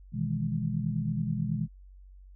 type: chord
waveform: sine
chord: E major seventh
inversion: second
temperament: equal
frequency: 123.47 / 155.56 / 164.81 / 207.7 Hz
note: B2 / D#3 / E3 / G#3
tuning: 0 / 0 / 0 / 0 cents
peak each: -33 dBFS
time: 0.12-1.68 s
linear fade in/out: 50 ms
effects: added 47 Hz sine -48 dBFS peak until 2.35 s